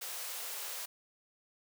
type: high-pass noise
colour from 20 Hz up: white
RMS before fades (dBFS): -41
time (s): 0.01-0.86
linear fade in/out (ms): 10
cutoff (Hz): 420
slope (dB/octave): 48
effects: none